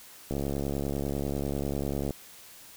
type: click train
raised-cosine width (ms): 2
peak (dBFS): -18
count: 127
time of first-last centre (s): 0.31-2.107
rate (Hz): 70.1
effects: white hiss -50 dBFS RMS until 2.76 s